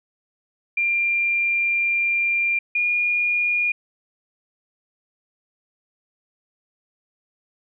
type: tone pair in turn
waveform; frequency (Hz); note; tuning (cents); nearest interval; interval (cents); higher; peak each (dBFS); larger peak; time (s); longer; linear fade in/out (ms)
sine; 2385 / 2429; D7 / D#7; +26 / -42; unison; 32; second; -18; neither; 0.77-2.59 / 2.75-3.72; first; 5
effects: none